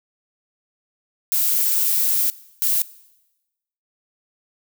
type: noise bursts at uneven times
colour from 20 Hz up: violet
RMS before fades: -19 dBFS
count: 2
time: 1.32-2.3 / 2.62-2.82 s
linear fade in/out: 0 ms
effects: noise-tail reverb RT60 1.0 s tail -20 dB re dry